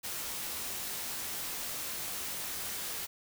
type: noise with comb filter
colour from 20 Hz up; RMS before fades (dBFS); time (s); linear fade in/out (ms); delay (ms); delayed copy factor
white; -38; 0.03-3.07; 20; 19; -0.5
effects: none